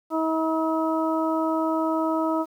harmonic tone, 320.3 Hz, E4, 50 cents flat, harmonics 1 / 2 / 3 / 4, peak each -24 / -27 / -29 / -30 dBFS, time 0.1-2.46 s, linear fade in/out 50 ms, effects 9-bit

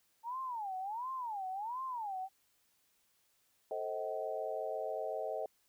sine tone with vibrato, 887 Hz, A5, 14 cents sharp, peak -37 dBFS, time 0.23-2.29 s, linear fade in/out 50 ms, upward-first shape sine, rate 1.4 Hz, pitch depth 300 cents each way
sine chord, A diminished seventh, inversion none, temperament just, 440 / 528 / 633.6 / 760.3 Hz, A4 / C5 / Eb5 / Gb5, 0 / +16 / +31 / +47 cents, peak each -42 / -42 / -39 / -43 dBFS, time 3.71-5.46 s, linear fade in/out 2 ms
effects white hiss -74 dBFS RMS until 5.68 s

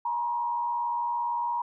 sine tone with frequency modulation, 952 Hz, A#5, 36 cents sharp, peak -26 dBFS, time 0.05-1.62 s, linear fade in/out 5 ms, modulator 86.4 Hz, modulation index 0.57, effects none

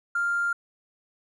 triangle tone with hard clipping, 1396.9 Hz, F6, in tune, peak -23 dBFS, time 0.15-0.53 s, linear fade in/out 5 ms, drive 3 dB, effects resampled to 24000 Hz

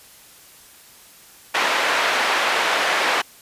white band-pass noise, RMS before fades -20 dBFS, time 1.54-3.22 s, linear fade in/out 10 ms, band 530 to 2100 Hz, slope 12 dB/octave, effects white hiss -47 dBFS RMS until 3.41 s + resampled to 32000 Hz

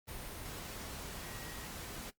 sine tone in noise, 1902 Hz, A#6, 34 cents sharp, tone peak -56 dBFS, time 1.21-1.66 s, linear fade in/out 20 ms, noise pink, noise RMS -45 dBFS, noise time 0.07-2.11 s, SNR -14 dB, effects noise-tail reverb RT60 0.1 s tail -17 dB re dry + Opus 32 kbps

